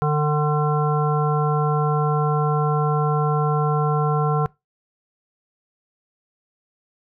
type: harmonic tone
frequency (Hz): 150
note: D3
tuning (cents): +37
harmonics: 1 / 3 / 5 / 7 / 9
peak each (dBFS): -19 / -24 / -26 / -27 / -29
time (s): 0.02-4.46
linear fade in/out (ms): 0
effects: noise-tail reverb RT60 0.2 s tail -22 dB re dry